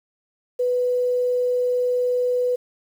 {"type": "tone with quantisation", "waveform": "sine", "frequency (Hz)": 495.4, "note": "B4", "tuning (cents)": 5, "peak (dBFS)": -18, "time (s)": [0.59, 2.56], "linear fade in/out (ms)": 10, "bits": 8, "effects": []}